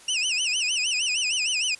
25% pulse tone with vibrato, 2737 Hz, F7, 36 cents flat, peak -19 dBFS, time 0.08-1.75 s, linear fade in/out 5 ms, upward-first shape sine, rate 6.5 Hz, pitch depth 190 cents each way, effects white hiss -49 dBFS RMS until 1.79 s + resampled to 24000 Hz

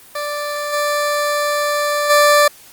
20% pulse tone with level steps, 587.3 Hz, D5, in tune, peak -16 / -11 / -4 dBFS, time 0.15-2.48 s, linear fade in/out 5 ms, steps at 0.72 / 2.09 s, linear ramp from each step 20 ms, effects white hiss -43 dBFS RMS until 2.72 s + Opus 32 kbps

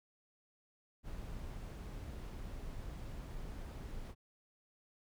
brown noise, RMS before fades -45 dBFS, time 1.03-4.15 s, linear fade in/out 50 ms, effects none

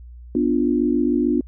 sine chord, B diminished, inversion none, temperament equal, 246.9 / 293.7 / 349.2 Hz, B3 / D4 / F4, 0 / 0 / 0 cents, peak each -20 / -20 / -22 dBFS, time 0.35-1.41 s, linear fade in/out 2 ms, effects added 60 Hz sine -37 dBFS peak until 1.47 s

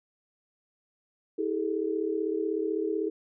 sine tone cluster, 322.9 / 400.4 / 436.4 Hz, E4 / G4 / A4, -36 / +37 / -14 cents, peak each -31 dBFS, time 1.38-3.1 s, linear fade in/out 10 ms, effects none

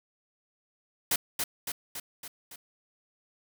white noise with echo, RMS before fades -26 dBFS, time 1.11-1.16 s, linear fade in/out 5 ms, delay 280 ms, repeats 5, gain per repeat -4 dB, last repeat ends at 2.56 s, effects none

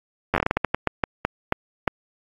slowing click train, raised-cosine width 0.5 ms, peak -4 dBFS, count 16, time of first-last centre 0.34-1.877 s, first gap 10 ms, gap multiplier 1.29, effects AAC 32 kbps

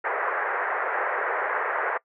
white band-pass noise, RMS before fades -27 dBFS, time 0.04-1.98 s, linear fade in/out 10 ms, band 410 to 1900 Hz, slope 48 dB/octave, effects noise-tail reverb RT60 0.1 s tail -22 dB re dry

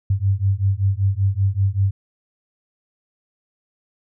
sine beating tone pair, 95.4 / 100.6 Hz, G2 / G2, -47 / +45 cents, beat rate 5.2 Hz, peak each -19 dBFS, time 0.1-1.91 s, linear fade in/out 5 ms, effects none

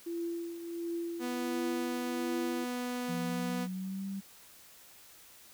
sine tone with tremolo, 339.2 Hz, E4, 50 cents sharp, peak -32 dBFS, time 0.06-2.65 s, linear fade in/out 10 ms, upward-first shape triangle, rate 1.4 Hz, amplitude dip 65%
sawtooth tone, 246.9 Hz, B3, in tune, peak -30 dBFS, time 1.19-3.68 s, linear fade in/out 50 ms
sine tone with pitch glide, 172.8 to 195.09 Hz, F3 to G3, -18 to -8 cents, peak -35 dBFS, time 3.08-4.21 s, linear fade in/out 20 ms, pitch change +210 cents, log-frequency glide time 3.23-4.05 s
effects white hiss -56 dBFS RMS until 5.53 s

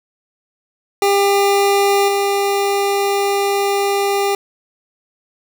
25% pulse tone with level steps, 399.8 Hz, G4, 34 cents sharp, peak -8 / -11 dBFS, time 1.02-4.35 s, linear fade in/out 2 ms, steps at 2.08 s, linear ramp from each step 5 ms, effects none

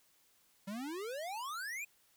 square exponential sweep, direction up, 189.4 to 2531 Hz, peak -40 dBFS, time 0.67-1.85 s, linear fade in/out 10 ms, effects white hiss -70 dBFS RMS until 2.16 s

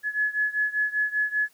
sine beating tone pair, 1700 / 1705.1 Hz, G#6 / G#6, +40 / +45 cents, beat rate 5.1 Hz, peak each -25 / -27 dBFS, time 0.03-1.49 s, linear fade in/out 50 ms, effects white hiss -61 dBFS RMS until 1.53 s + high-pass 80 Hz 12 dB/octave

